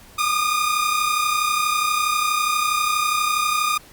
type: tone pair together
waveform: sawtooth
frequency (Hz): 1200.7 / 1233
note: D6 / D#6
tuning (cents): +38 / -16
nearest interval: unison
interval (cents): 46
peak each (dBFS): -19 / -17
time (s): 0.18-3.78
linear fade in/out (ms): 10
effects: pink hiss -47 dBFS RMS until 3.92 s + Opus 48 kbps